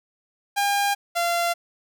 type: tone pair in turn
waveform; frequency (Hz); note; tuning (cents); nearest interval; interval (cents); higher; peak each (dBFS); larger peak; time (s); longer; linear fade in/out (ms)
sawtooth; 806 / 688.1; G5 / F5; +48 / -26; minor third; 274; first; -16 / -17; first; 0.56-0.95 / 1.15-1.54; neither; 20
effects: none